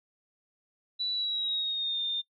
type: tone with pitch glide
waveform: sine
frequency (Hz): 3951 to 3623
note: B7 to A7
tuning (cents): 0 to +50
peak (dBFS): -28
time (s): 0.99-2.22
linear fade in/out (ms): 20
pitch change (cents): -150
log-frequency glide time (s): 1.13-2.01
effects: noise-tail reverb RT60 0.1 s tail -20 dB re dry